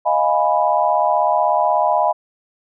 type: chord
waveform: sine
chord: F half-diminished seventh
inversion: third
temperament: equal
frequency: 622.3 / 698.5 / 830.6 / 987.8 Hz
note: Eb5 / F5 / Ab5 / Cb6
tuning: 0 / 0 / 0 / 0 cents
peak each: -19 dBFS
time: 0.05-2.13 s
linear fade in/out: 20 ms
effects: none